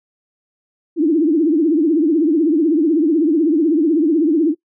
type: tone with vibrato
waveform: sine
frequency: 313.9 Hz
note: D#4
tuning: 15 cents sharp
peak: -11 dBFS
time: 0.96-4.55 s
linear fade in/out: 50 ms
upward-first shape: triangle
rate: 16 Hz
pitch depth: 200 cents each way
effects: noise-tail reverb RT60 0.1 s tail -21 dB re dry